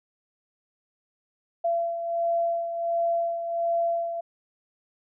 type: beating tone pair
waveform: sine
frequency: 678 / 679.4 Hz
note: E5 / F5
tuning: +49 / -48 cents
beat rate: 1.4 Hz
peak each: -24 / -32 dBFS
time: 1.64-4.21 s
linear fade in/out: 10 ms
effects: none